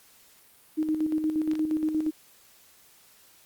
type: tone with tremolo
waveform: sine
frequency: 311.1 Hz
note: D#4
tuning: in tune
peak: -22 dBFS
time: 0.77-2.11 s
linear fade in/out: 20 ms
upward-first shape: square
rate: 8.5 Hz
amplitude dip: 50%
type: clicks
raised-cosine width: 0.2 ms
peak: -23 dBFS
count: 2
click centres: 1.514 / 1.554 s
effects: white hiss -57 dBFS RMS until 3.45 s + Opus 48 kbps